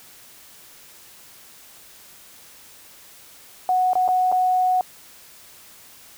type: tone with dropouts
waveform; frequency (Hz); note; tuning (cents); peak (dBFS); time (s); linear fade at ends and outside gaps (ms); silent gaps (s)
sine; 737; F#5; -7; -16; 3.69-4.81; 1; 3.933-3.954 / 4.079-4.087 / 4.317-4.324
effects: white hiss -47 dBFS RMS until 6.17 s